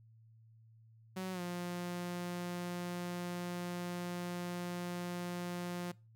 sawtooth tone with pitch glide, 186.8 to 176.32 Hz, F#3 to F3, +17 to +17 cents, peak -34 dBFS, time 1.16-5.92 s, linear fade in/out 10 ms, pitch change -100 cents, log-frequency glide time 1.32-1.41 s, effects noise-tail reverb RT60 0.3 s tail -22 dB re dry + added 112 Hz sine -59 dBFS peak until 6.15 s

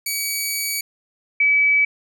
10% pulse / sine tone pair in turn, 2270 / 2290 Hz, C#7 / D7, +41 / -44 cents, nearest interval unison, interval 15 cents, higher second, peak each -13 dBFS, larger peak neither, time 0.06-0.81 / 1.4-1.85 s, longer first, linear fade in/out 5 ms, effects none

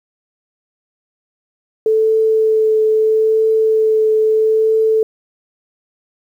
sine tone with vibrato, 438.1 Hz, A4, 7 cents flat, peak -10 dBFS, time 1.86-5.03 s, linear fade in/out 2 ms, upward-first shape triangle, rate 0.77 Hz, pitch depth 13 cents each way, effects 8-bit

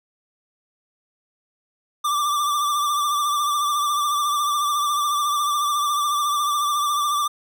square tone with vibrato, 1174.7 Hz, D6, in tune, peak -20 dBFS, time 2.04-7.28 s, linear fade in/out 10 ms, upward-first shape triangle, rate 14 Hz, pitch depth 53 cents each way, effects none

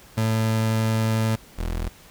30% pulse tone pair in turn, 111.1 / 41.62 Hz, A2 / E1, +17 / +17 cents, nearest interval octave + perfect fourth, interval 1700 cents, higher first, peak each -17 / -22 dBFS, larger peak first, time 0.17-1.36 / 1.58-1.89 s, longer first, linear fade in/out 10 ms, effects pink hiss -49 dBFS RMS until 2.1 s

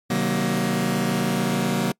sawtooth chord, C half-diminished seventh, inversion none, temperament just, 130.81 / 156.98 / 188.37 / 235.5 Hz, C3 / Eb3 / Gb3 / Bb3, 0 / +16 / +31 / +18 cents, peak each -25 / -25 / -20 / -20 dBFS, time 0.1-1.92 s, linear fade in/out 5 ms, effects noise-tail reverb RT60 0.1 s tail -25 dB re dry + MP3 64 kbps

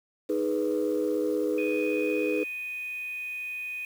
sine chord, G# minor, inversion second, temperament equal with one note detuned, 311.1 / 417.7 / 493.9 Hz, D#4 / G#4 / B4, 0 / +10 / 0 cents, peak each -28 dBFS, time 0.29-2.44 s, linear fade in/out 10 ms
sine tone, 2489 Hz, D#7, in tune, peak -32 dBFS, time 1.58-3.85 s, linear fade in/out 2 ms
effects tanh soft clip ceiling -18 dBFS + 8-bit

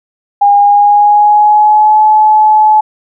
sine tone with pitch glide, 812 to 857.8 Hz, G#5 to A5, -39 to -44 cents, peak -3 dBFS, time 0.41-2.81 s, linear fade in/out 10 ms, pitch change +95 cents, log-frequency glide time 0.55-2.01 s, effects none

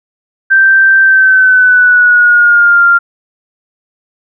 sine tone with pitch glide, 1564 to 1393.4 Hz, G6 to F6, -4 to -4 cents, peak -3 dBFS, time 0.5-2.99 s, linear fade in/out 20 ms, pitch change -200 cents, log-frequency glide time 1.01-2.84 s, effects none

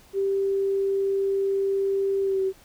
sine tone with pitch glide, 392 to 382.4 Hz, G4 to G4, 0 to -43 cents, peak -21 dBFS, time 0.13-2.53 s, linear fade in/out 50 ms, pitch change -43 cents, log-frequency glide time 2.22-2.42 s, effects pink hiss -54 dBFS RMS until 2.64 s

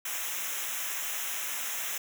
white noise with comb filter, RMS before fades -34 dBFS, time 0.05-1.98 s, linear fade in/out 5 ms, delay 0.22 ms, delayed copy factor -0.95, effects none

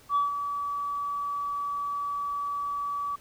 sine tone with ADSR envelope, 1146 Hz, D6, 43 cents flat, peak -19 dBFS, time 0.09-3.16 s, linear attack 67 ms, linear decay 150 ms, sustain -9 dB, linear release 10 ms, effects tanh soft clip ceiling -18 dBFS + pink hiss -56 dBFS RMS until 3.2 s

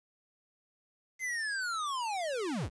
square linear sweep, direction down, 2093 to 35.42 Hz, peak -33 dBFS, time 1.19-2.7 s, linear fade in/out 50 ms, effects resampled to 22050 Hz + 10-bit

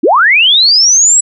sine linear sweep, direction up, 233.1 to 7890 Hz, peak -4 dBFS, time 0.03-1.21 s, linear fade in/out 10 ms, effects none

